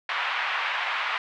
pink band-pass noise, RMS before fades -28 dBFS, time 0.09-1.18 s, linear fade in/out 2 ms, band 910 to 3000 Hz, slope 24 dB/octave, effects none

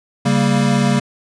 square chord, G diminished, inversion second, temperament equal, 138.59 / 196 / 233.1 Hz, Db3 / G3 / Bb3, 0 / 0 / 0 cents, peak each -18 dBFS, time 0.25-1 s, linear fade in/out 10 ms, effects resampled to 22050 Hz

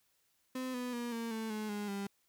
35% pulse tone with pitch steps, 257 / 247.8 / 239 / 230.4 / 222.2 / 214.2 / 206.6 / 199.21 Hz, C4 / B3 / A#3 / A#3 / A3 / A3 / G#3 / G3, -31 / +6 / +43 / -20 / +17 / -46 / -9 / +28 cents, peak -35 dBFS, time 0.55-2.07 s, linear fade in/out 5 ms, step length 190 ms, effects white hiss -75 dBFS RMS until 2.28 s

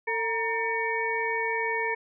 harmonic tone with a mistuned harmonic, 449.7 Hz, A4, 38 cents sharp, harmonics 1 / 2 / 4 / 5, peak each -31 / -31 / -31 / -31 dBFS, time 0.07-1.95 s, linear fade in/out 10 ms, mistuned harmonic 2, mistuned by +75 cents, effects none

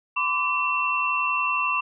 sine tone cluster, 1010 / 1161 / 2705 Hz, B5 / D6 / E7, +39 / -20 / +44 cents, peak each -28 / -26 / -24 dBFS, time 0.16-1.81 s, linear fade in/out 10 ms, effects none

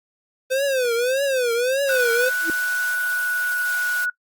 square tone with vibrato, 510 Hz, C5, 44 cents flat, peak -19 dBFS, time 0.5-2.3 s, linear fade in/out 20 ms, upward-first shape triangle, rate 1.7 Hz, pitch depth 190 cents each way
white high-pass noise, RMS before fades -33 dBFS, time 1.87-4.06 s, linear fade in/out 20 ms, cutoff 560 Hz, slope 96 dB/octave
sine tone with pitch glide, 1480 to 1467.2 Hz, F#6 to F#6, 0 to -15 cents, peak -20 dBFS, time 1.89-4.1 s, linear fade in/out 5 ms, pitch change -15 cents, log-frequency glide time 2.59-3.86 s
sine tone with exponential growth, 327.5 Hz, E4, 11 cents flat, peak -19 dBFS, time 2.4-2.5 s, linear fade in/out 1 ms, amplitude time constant 20 ms
effects noise-tail reverb RT60 0.1 s tail -21 dB re dry + Opus 32 kbps

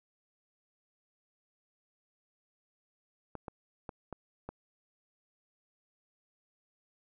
clicks, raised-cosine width 1 ms, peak -26 dBFS, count 5, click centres 3.353 / 3.482 / 3.892 / 4.127 / 4.49 s, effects none

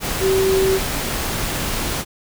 sine tone in noise, 382.8 Hz, G4, 41 cents flat, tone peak -14 dBFS, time 0.2-0.8 s, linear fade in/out 50 ms, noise pink, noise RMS -23 dBFS, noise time 0-2.05 s, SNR +6 dB, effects none

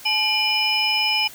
sine tone cluster, 860 / 2402 / 2970 / 5120 Hz, A5 / D7 / F#7 / D#8, -40 / +38 / +6 / +49 cents, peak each -27 / -22 / -23 / -23 dBFS, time 0.05-1.28 s, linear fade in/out 10 ms, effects white hiss -42 dBFS RMS until 1.34 s

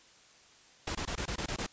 pink noise bursts, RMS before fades -35 dBFS, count 8, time 0.87-1.665 s, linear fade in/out 5 ms, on 81 ms, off 21 ms, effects white hiss -59 dBFS RMS until 1.72 s + resampled to 16000 Hz

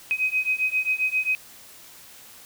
sine beating tone pair, 2517 / 2524.5 Hz, D#7 / D#7, +19 / +25 cents, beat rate 7.5 Hz, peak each -25 / -24 dBFS, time 0.11-1.35 s, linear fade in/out 0 ms, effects white hiss -47 dBFS RMS until 2.45 s

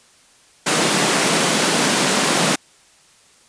pink high-pass noise, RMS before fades -17 dBFS, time 0.66-2.56 s, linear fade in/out 10 ms, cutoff 150 Hz, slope 48 dB/octave, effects white hiss -52 dBFS RMS until 3.48 s + resampled to 22050 Hz

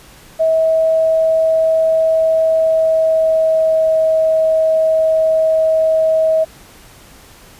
sine tone with pitch glide, 644 to 638.8 Hz, E5 to D#5, -41 to +45 cents, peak -10 dBFS, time 0.39-6.45 s, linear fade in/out 20 ms, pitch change -14 cents, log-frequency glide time 2.53-3.95 s, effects pink hiss -42 dBFS RMS until 7.59 s + resampled to 32000 Hz

